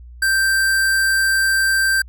square tone, 1568 Hz, G6, in tune, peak -15 dBFS, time 0.22-2.02 s, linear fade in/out 5 ms, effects added 60 Hz sine -36 dBFS peak until 2.08 s

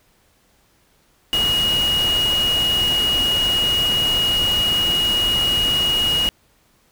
sine tone in noise, 2886 Hz, F#7, 44 cents flat, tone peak -16 dBFS, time 1.33-6.29 s, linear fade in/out 0 ms, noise pink, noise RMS -27 dBFS, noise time 1.33-6.29 s, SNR +8 dB, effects pink hiss -59 dBFS RMS until 6.91 s

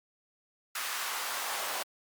pink noise with high-pass filter sweep, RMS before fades -35 dBFS, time 0.75-1.83 s, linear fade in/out 5 ms, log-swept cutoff 1300 to 700 Hz, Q 1.3, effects Opus 48 kbps

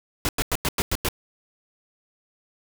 pink noise bursts, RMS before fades -23 dBFS, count 7, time 0.25-1.086 s, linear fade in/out 0 ms, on 38 ms, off 95 ms, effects none

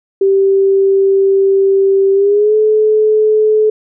sine tone with pitch glide, 390 to 430.2 Hz, G4 to A4, -9 to -39 cents, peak -7 dBFS, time 0.21-3.7 s, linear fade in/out 5 ms, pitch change +170 cents, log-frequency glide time 2.13-2.55 s, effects none

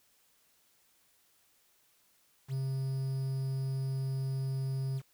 triangle tone with quantisation, 133.6 Hz, C3, 36 cents sharp, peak -29 dBFS, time 2.48-5.02 s, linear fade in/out 50 ms, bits 9, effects white hiss -69 dBFS RMS until 5.13 s

